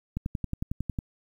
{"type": "click train", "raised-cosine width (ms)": 5, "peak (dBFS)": -17, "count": 10, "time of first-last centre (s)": [0.17, 0.988], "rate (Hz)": 11, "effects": ["9-bit"]}